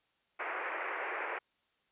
white band-pass noise, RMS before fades -38 dBFS, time 0.39-1.39 s, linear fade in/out 10 ms, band 360 to 2300 Hz, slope 48 dB/octave, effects white hiss -75 dBFS RMS until 1.91 s + resampled to 8000 Hz

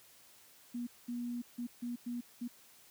sine tone bursts at uneven times, 240.8 Hz, B3, 44 cents flat, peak -36 dBFS, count 6, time 0.74-0.87 / 1.08-1.42 / 1.58-1.67 / 1.82-1.96 / 2.06-2.21 / 2.41-2.48 s, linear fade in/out 10 ms, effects white hiss -61 dBFS RMS until 2.9 s + high-pass 60 Hz 12 dB/octave

